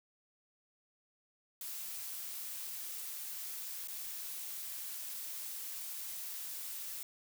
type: noise with dropouts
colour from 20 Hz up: blue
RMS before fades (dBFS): -43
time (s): 1.61-7.03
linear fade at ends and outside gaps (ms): 2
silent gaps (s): 3.875-3.882
effects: none